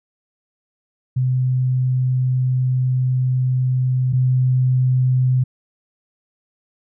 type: tone pair in turn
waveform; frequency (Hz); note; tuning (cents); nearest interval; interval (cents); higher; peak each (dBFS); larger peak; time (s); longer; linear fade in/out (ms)
sine; 128 / 128; C3 / C3; -38 / -38; unison; 0; neither; -15 / -13; second; 1.16-4.13 / 4.13-5.44; first; 10
effects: none